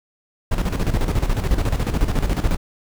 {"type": "noise with tremolo", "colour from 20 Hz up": "brown", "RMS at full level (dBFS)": -17, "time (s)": [0.51, 2.57], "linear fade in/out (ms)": 10, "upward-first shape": "square", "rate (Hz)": 14, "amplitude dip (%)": 65, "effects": []}